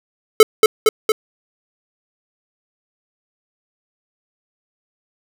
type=tone with echo; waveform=square; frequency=435.2 Hz; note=A4; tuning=19 cents flat; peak=-3 dBFS; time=0.4-0.43 s; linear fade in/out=2 ms; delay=230 ms; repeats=3; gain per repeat=-3 dB; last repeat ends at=1.12 s; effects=none